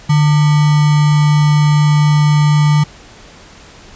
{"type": "tone with sample-and-hold", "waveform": "sine", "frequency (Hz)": 149.3, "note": "D3", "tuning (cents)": 29, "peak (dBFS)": -7, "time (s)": [0.09, 2.84], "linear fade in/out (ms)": 10, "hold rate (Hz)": 1050, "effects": ["pink hiss -39 dBFS RMS until 3.95 s", "resampled to 16000 Hz"]}